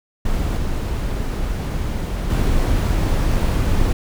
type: noise with level steps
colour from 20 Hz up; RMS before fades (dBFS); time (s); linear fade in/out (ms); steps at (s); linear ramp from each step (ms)
brown; -20 / -22 / -17; 0.25-3.93; 5; 0.57 / 2.3; 2
effects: none